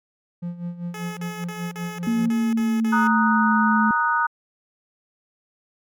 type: tone with tremolo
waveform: triangle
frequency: 173.8 Hz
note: F3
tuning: 8 cents flat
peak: -23 dBFS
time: 0.42-2.3 s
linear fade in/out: 10 ms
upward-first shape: sine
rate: 5.1 Hz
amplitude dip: 75%
type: tone bursts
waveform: 10% pulse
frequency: 426.3 Hz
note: G#4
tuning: 45 cents sharp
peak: -25 dBFS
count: 8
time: 0.94-3.074 s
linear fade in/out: 2 ms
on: 230 ms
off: 42 ms
type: tone with pitch glide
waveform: sine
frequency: 229.8 to 217.7 Hz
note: A#3 to A3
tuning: -25 to -18 cents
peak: -18 dBFS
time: 2.07-3.91 s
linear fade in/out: 2 ms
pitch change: -93 cents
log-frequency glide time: 2.28-3.56 s
type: chord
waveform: sine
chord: D# minor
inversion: second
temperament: equal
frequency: 932.3 / 1244.5 / 1480 Hz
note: A#5 / D#6 / F#6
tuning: 0 / 0 / 0 cents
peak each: -22 dBFS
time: 2.92-4.27 s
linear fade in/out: 10 ms
effects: MP3 96 kbps